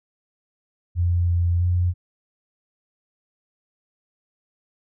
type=tone with pitch steps; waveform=sine; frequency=87.2 / 86.6 / 88.8 Hz; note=F2 / F2 / F2; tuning=-2 / -14 / +29 cents; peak=-17 dBFS; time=0.95-1.94 s; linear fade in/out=50 ms; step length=330 ms; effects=none